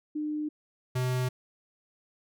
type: tone pair in turn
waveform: sine / square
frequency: 302 / 126.98 Hz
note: D4 / B2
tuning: +48 / +49 cents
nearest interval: octave + minor third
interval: 1499 cents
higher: first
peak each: -29 / -27 dBFS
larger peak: second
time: 0.15-0.49 / 0.95-1.29 s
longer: neither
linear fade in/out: 10 ms
effects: none

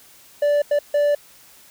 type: tone bursts at uneven times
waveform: triangle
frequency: 583 Hz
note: D5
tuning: 13 cents flat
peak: -13 dBFS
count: 3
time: 0.42-0.62 / 0.71-0.79 / 0.94-1.15 s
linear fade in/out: 5 ms
effects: white hiss -49 dBFS RMS until 1.7 s

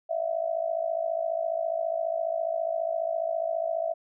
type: tone with amplitude modulation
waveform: sine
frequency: 659.3 Hz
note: E5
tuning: in tune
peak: -22 dBFS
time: 0.09-3.94 s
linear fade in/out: 20 ms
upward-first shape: sine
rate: 54.7 Hz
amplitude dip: 85%
effects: none

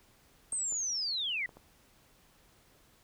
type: linear sweep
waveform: sine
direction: down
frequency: 8510 to 1913 Hz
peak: -31 dBFS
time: 0.52-1.46 s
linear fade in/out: 2 ms
type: clicks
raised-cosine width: 1 ms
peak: -37 dBFS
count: 4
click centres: 0.528 / 0.724 / 1.492 / 1.57 s
effects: pink hiss -64 dBFS RMS until 3.03 s

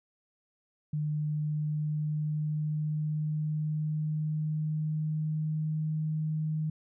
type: tone with pitch glide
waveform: sine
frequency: 150.9 to 155.41 Hz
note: D3 to D#3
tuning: +47 to -2 cents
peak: -28 dBFS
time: 0.93-6.7 s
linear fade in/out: 5 ms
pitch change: +51 cents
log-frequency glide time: 1.06-5.91 s
effects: none

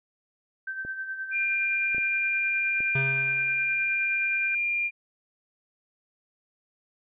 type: tone with tremolo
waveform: sine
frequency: 1553 Hz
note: G6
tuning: 17 cents flat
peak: -29 dBFS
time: 0.67-4.55 s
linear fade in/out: 5 ms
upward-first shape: sine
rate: 9.6 Hz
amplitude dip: 55%
type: clicks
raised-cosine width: 2 ms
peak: -28 dBFS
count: 4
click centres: 0.85 / 1.947 / 1.982 / 2.805 s
type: tone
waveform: sine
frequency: 2400 Hz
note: D7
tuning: 37 cents sharp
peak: -24 dBFS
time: 1.31-4.91 s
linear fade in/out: 50 ms
type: tone with exponential decay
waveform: square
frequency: 134.7 Hz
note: C#3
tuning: 49 cents flat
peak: -26 dBFS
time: 2.95-3.97 s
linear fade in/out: 5 ms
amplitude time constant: 220 ms
effects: resampled to 8000 Hz

